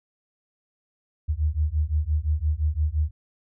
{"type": "beating tone pair", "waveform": "sine", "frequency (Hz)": [73.7, 79.5], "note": ["D2", "D#2"], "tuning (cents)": [7, 38], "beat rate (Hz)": 5.8, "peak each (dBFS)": [-24, -24], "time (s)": [1.28, 3.11], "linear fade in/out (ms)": 20, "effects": []}